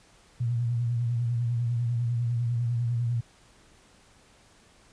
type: tone with vibrato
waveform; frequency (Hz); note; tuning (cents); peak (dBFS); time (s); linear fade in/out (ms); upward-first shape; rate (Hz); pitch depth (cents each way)
sine; 118.9; A#2; +35; -24; 0.4-3.21; 10; sine; 10; 49
effects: pink hiss -58 dBFS RMS until 4.92 s + resampled to 22050 Hz